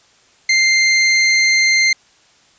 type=tone; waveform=sawtooth; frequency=2093 Hz; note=C7; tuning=in tune; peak=-7 dBFS; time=0.49-1.93 s; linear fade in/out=5 ms; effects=white hiss -52 dBFS RMS until 2.58 s + resampled to 16000 Hz